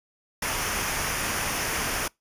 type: noise with comb filter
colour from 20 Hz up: pink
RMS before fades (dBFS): -28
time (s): 0.42-2.08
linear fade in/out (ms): 5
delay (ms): 0.25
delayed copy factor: -0.55
effects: noise-tail reverb RT60 0.2 s tail -26 dB re dry + resampled to 32000 Hz